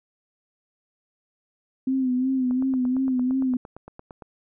sine tone with vibrato, 257.8 Hz, C4, 26 cents flat, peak -20 dBFS, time 1.87-3.57 s, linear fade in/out 5 ms, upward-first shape sine, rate 2.8 Hz, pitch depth 55 cents each way
click train, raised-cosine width 1 ms, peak -26 dBFS, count 16, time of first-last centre 2.51-4.222 s, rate 8.76 Hz
effects none

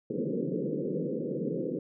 white band-pass noise, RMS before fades -32 dBFS, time 0.1-1.79 s, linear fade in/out 5 ms, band 140 to 520 Hz, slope 96 dB/octave, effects none

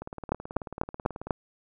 two click trains, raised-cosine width 1 ms, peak -23 / -10 dBFS, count 24 / 5, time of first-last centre 0.02-1.27 / 0.32-1.308 s, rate 18.4 / 4.05 Hz, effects none

